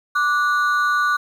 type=ring-modulated tone; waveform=triangle; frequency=1319 Hz; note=E6; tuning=1 cent sharp; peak=-11 dBFS; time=0.15-1.17 s; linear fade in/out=10 ms; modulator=147 Hz; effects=8-bit